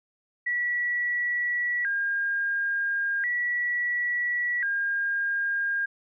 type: tone with vibrato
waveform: sine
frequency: 1770 Hz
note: A6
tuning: 10 cents sharp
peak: -24 dBFS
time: 0.46-5.86 s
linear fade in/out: 10 ms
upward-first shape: square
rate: 0.36 Hz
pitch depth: 160 cents each way
effects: none